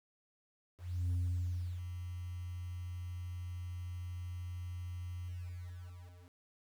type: tone with ADSR envelope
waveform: sine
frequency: 88.7 Hz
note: F2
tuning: 27 cents sharp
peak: -28 dBFS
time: 0.78-6.38 s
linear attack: 330 ms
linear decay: 680 ms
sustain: -11 dB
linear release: 1100 ms
effects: tanh soft clip ceiling -30 dBFS + 10-bit